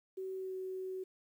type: tone with pitch glide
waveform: sine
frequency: 378.9 to 375.2 Hz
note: F#4 to F#4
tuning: +41 to +24 cents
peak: -38 dBFS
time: 0.17-1.04 s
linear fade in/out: 10 ms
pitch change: -17 cents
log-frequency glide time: 0.37-0.55 s
effects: 11-bit